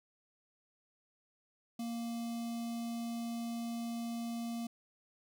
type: tone with notch filter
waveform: square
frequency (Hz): 233.1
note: A#3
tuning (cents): 0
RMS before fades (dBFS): -39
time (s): 1.79-4.67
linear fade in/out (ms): 5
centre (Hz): 1600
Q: 0.8
effects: none

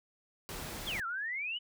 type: noise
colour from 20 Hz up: pink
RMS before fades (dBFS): -42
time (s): 0.49-1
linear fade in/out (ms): 0
type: exponential two-way sweep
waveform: sine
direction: down then up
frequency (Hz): 3700 to 1318.5 to 3030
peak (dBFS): -34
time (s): 0.86-1.59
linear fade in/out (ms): 20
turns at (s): 1.06
effects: none

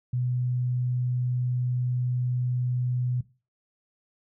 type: tone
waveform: sine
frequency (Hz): 124.5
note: B2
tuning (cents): +14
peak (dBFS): -24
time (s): 0.13-3.21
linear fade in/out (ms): 5
effects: noise-tail reverb RT60 0.3 s tail -17 dB re dry

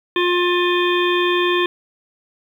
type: harmonic tone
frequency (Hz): 354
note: F4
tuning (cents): +23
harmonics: 1 / 3 / 5 / 7 / 9 / 10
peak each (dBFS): -17 / -22 / -24 / -25 / -27 / -27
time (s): 0.16-1.66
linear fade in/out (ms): 2
effects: 8-bit

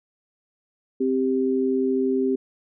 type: tone pair together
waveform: sine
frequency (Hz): 261.6 / 393.4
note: C4 / G4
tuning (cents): 0 / +6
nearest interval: perfect fifth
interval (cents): 706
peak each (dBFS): -22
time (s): 1-2.36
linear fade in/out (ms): 10
effects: none

